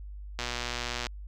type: click train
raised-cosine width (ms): 0.2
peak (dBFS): -15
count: 83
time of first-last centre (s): 0.39-1.068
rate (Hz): 121
effects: added 50 Hz sine -39 dBFS peak until 1.27 s